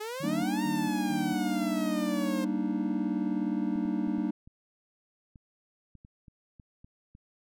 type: exponential two-way sweep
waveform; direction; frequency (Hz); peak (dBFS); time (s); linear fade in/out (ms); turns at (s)
sawtooth; up then down; 415.9 to 932.3 to 527; -31; 0-2.45; 10; 0.63
type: tone bursts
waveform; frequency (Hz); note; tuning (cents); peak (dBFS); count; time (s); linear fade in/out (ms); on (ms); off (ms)
sine; 157.5; D#3; +21; -37; 3; 0.2-1.33; 5; 230; 220
type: chord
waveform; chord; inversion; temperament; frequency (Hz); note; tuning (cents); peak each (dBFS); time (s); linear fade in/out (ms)
triangle; Eb major seventh; first; just; 194.45 / 233.3 / 291.7 / 311.1; G3 / Bb3 / D4 / Eb4; -14 / +2 / -12 / 0; -31; 0.23-4.31; 10
type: clicks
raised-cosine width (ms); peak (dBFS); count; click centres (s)
5; -39; 12; 3.758 / 3.854 / 4.076 / 4.181 / 4.475 / 5.358 / 5.953 / 6.049 / 6.282 / 6.598 / 6.845 / 7.151
effects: none